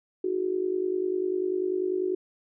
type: tone with amplitude modulation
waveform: sine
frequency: 369.6 Hz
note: F#4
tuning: 2 cents flat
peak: -21 dBFS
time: 0.24-2.15 s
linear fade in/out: 5 ms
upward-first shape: sine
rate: 50.1 Hz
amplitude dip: 80%
effects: none